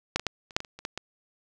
clicks, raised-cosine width 0.2 ms, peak -7 / -15 / -10 / -29 / -6 / -18 / -30 / -26 / -14 / -16 dBFS, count 10, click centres 0.16 / 0.196 / 0.267 / 0.508 / 0.565 / 0.604 / 0.648 / 0.79 / 0.851 / 0.976 s, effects none

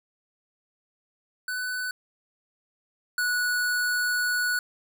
square tone pair in turn, 1497 / 1470.4 Hz, F#6 / F#6, +20 / -11 cents, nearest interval unison, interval 31 cents, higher first, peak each -29 / -24 dBFS, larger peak second, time 1.48-1.91 / 3.18-4.59 s, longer second, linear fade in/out 2 ms, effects none

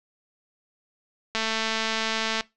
click train, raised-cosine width 0.2 ms, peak -9 dBFS, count 236, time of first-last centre 1.35-2.409 s, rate 222 Hz, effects noise-tail reverb RT60 0.2 s tail -20 dB re dry + low-pass 6000 Hz 12 dB/octave

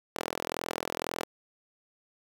sawtooth tone with high-pass filter, 42 Hz, E1, 33 cents sharp, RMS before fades -36 dBFS, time 0.15-1.24 s, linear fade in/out 0 ms, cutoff 480 Hz, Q 1.1, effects 9-bit

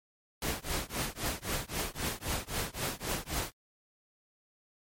pink noise with tremolo, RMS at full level -31 dBFS, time 0.42-3.52 s, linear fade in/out 2 ms, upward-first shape triangle, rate 3.8 Hz, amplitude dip 100%, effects MP3 64 kbps

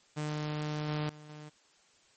sawtooth tone with level steps, 151 Hz, D3, 48 cents sharp, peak -29 / -27 / -45 / -41 dBFS, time 0.16-1.5 s, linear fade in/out 20 ms, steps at 0.88 / 1.09 / 1.29 s, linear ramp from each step 5 ms, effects white hiss -65 dBFS RMS until 2.16 s + MP3 32 kbps

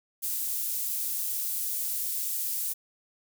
pink high-pass noise, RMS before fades -31 dBFS, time 0.22-2.74 s, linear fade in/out 20 ms, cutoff 12000 Hz, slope 12 dB/octave, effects none

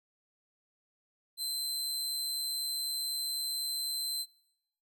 sawtooth tone, 4086 Hz, C8, 42 cents flat, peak -30 dBFS, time 1.37-4.26 s, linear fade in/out 50 ms, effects noise-tail reverb RT60 0.9 s tail -24 dB re dry

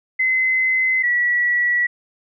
sine tone pair in turn, 2047 / 1939.3 Hz, C7 / B6, -38 / -32 cents, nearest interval minor second, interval 94 cents, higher first, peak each -15 dBFS, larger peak neither, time 0.19-1.03 / 1.03-1.87 s, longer neither, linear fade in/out 10 ms, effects none

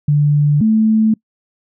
sine tone pair in turn, 146.83 / 219 Hz, D3 / A3, 0 / -8 cents, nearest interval perfect fifth, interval 692 cents, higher second, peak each -9 dBFS, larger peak neither, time 0.08-0.61 / 0.61-1.14 s, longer neither, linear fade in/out 5 ms, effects noise-tail reverb RT60 0.1 s tail -25 dB re dry

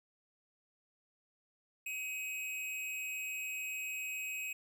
square tone with amplitude modulation, 2533 Hz, D#7, 30 cents sharp, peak -36 dBFS, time 1.86-4.53 s, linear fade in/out 5 ms, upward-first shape sine, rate 273 Hz, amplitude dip 55%, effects none

